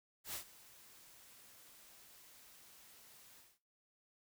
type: noise with ADSR envelope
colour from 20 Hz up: white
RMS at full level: -42 dBFS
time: 0.24-3.59 s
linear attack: 98 ms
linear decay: 100 ms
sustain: -19 dB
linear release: 220 ms
effects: noise-tail reverb RT60 0.3 s tail -17 dB re dry